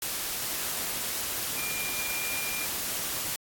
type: tone in noise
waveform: sine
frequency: 2402 Hz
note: D7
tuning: 38 cents sharp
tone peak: -35 dBFS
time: 1.57-2.65 s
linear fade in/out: 2 ms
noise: white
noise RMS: -32 dBFS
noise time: 0.02-3.36 s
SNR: -6 dB
effects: AAC 64 kbps